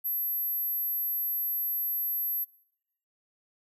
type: tone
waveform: sine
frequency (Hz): 12200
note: G9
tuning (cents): -48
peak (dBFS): -27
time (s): 0.04-2.45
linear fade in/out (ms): 20
effects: noise-tail reverb RT60 0.8 s tail -24 dB re dry